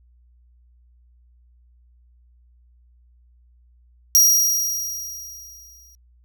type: tone with exponential decay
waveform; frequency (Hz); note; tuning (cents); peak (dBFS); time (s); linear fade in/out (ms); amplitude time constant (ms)
sawtooth; 5710; F8; +37; -7; 4.15-5.95; 0; 390
effects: added 60 Hz sine -52 dBFS peak until 6.24 s